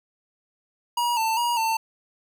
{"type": "tone with pitch steps", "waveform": "square", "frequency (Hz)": [957, 892, 954, 896], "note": ["A#5", "A5", "A#5", "A5"], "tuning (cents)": [45, 23, 40, 31], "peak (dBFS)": -22, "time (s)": [0.97, 1.77], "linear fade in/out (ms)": 5, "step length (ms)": 200, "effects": []}